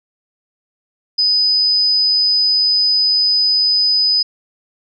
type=tone; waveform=sine; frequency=4999 Hz; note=D#8; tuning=7 cents sharp; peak=-11 dBFS; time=1.18-4.23 s; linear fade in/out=10 ms; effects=none